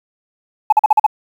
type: tone bursts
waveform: sine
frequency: 855 Hz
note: A5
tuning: 50 cents flat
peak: -4 dBFS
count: 6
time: 0.7-1.065 s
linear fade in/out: 5 ms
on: 25 ms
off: 43 ms
effects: tanh soft clip ceiling -2 dBFS + 7-bit